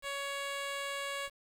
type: tone with low-pass filter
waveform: 10% pulse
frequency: 559 Hz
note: C#5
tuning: 14 cents sharp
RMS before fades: -38 dBFS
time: 0.02-1.3 s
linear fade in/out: 50 ms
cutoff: 11000 Hz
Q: 0.66
effects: 9-bit